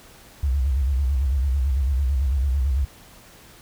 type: tone with vibrato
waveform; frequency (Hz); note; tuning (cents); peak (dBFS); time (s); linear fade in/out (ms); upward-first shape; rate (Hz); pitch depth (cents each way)
sine; 67.1; C2; +44; -18; 0.43-2.85; 5; square; 9; 110
effects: pink hiss -48 dBFS RMS until 3.61 s